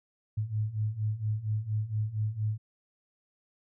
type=beating tone pair; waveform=sine; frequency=105 / 109.3 Hz; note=G#2 / A2; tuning=+19 / -11 cents; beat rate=4.3 Hz; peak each=-33 / -30 dBFS; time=0.37-2.58 s; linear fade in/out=10 ms; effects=none